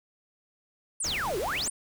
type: exponential two-way sweep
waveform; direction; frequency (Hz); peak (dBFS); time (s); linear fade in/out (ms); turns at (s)
sine; down then up; 9956 to 343.4 to 9956; -28; 1-1.7; 5; 1.38
type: noise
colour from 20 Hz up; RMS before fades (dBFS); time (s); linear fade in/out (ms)
pink; -38; 1.04-1.68; 2
effects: none